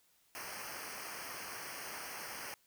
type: noise with comb filter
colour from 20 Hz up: pink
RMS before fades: -45 dBFS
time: 0.35-2.54 s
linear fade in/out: 0 ms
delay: 0.27 ms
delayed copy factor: -1
effects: white hiss -71 dBFS RMS until 2.66 s